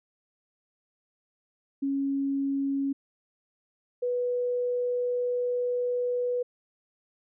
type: tone pair in turn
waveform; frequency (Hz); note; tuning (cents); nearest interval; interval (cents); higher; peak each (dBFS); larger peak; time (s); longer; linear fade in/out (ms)
sine; 275.8 / 491.4; C#4 / B4; -9 / -9; minor seventh; 1000; second; -25; neither; 1.82-2.93 / 4.02-6.43; second; 10
effects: none